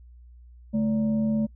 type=tone with frequency modulation; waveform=sine; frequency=217.5 Hz; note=A3; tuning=20 cents flat; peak=-21 dBFS; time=0.73-1.47 s; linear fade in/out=20 ms; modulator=358 Hz; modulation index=0.44; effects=noise-tail reverb RT60 0.1 s tail -24 dB re dry + added 60 Hz sine -46 dBFS peak until 1.55 s